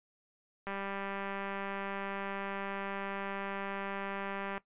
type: click train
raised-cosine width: 0.5 ms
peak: -24 dBFS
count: 771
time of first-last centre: 0.67-4.579 s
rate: 197 Hz
effects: noise-tail reverb RT60 0.1 s tail -18 dB re dry + resampled to 8000 Hz